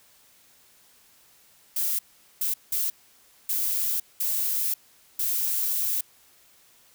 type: noise bursts at uneven times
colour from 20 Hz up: violet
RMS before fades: -26 dBFS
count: 6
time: 1.76-1.99 / 2.41-2.54 / 2.72-2.9 / 3.49-4 / 4.2-4.74 / 5.19-6.01 s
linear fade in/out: 5 ms
effects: white hiss -58 dBFS RMS until 6.94 s